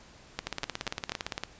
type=two click trains; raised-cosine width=0.2 ms; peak=-14 / -13 dBFS; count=18 / 4; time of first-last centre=0.47-1.436 / 0.39-1.12 s; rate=17.6 / 4.11 Hz; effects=pink hiss -54 dBFS RMS until 1.59 s + resampled to 16000 Hz